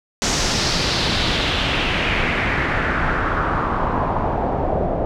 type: noise with low-pass filter sweep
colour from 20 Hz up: pink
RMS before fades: -20 dBFS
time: 0.22-5.05 s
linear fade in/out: 0 ms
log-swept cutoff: 6400 to 600 Hz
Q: 2.6
effects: none